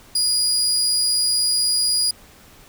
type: tone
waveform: 30% pulse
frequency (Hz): 4888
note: D#8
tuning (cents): -32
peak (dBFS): -14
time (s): 0.15-2.11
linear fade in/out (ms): 5
effects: pink hiss -48 dBFS RMS until 2.68 s